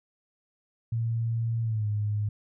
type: tone with pitch glide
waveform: sine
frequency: 114.9 to 104.76 Hz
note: A#2 to G#2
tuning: -25 to +16 cents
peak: -25 dBFS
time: 0.92-2.29 s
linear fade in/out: 5 ms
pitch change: -159 cents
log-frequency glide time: 1.62-1.87 s
effects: none